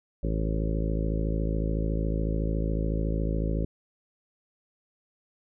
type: harmonic tone with a mistuned harmonic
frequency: 53.9 Hz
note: A1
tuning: 35 cents flat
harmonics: 1 / 2 / 3 / 4 / 5 / 6 / 7 / 8 / 9 / 10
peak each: -27 / -35 / -32 / -38 / -37 / -38 / -40 / -40 / -42 / -40 dBFS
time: 0.23-3.65 s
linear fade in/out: 5 ms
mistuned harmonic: 10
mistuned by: +33 cents
effects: none